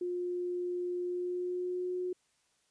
sine tone with pitch glide, 355.8 to 362.6 Hz, F4 to F#4, +32 to -35 cents, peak -32 dBFS, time 0.01-2.13 s, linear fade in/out 5 ms, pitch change +33 cents, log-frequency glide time 1.04-1.94 s, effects white hiss -73 dBFS RMS until 2.7 s + resampled to 22050 Hz

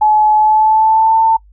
sine tone with pitch glide, 854 to 894.4 Hz, G#5 to A5, +48 to +28 cents, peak -7 dBFS, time 0.01-1.37 s, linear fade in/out 10 ms, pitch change +80 cents, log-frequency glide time 0.35-1.2 s, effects noise-tail reverb RT60 0.1 s tail -24 dB re dry + added 50 Hz sine -41 dBFS peak until 1.52 s

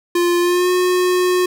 square tone with pitch glide, 349.2 to 362.6 Hz, F4 to F#4, 0 to -35 cents, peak -14 dBFS, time 0.15-1.46 s, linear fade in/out 5 ms, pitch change +65 cents, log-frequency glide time 0.4-0.7 s, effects none

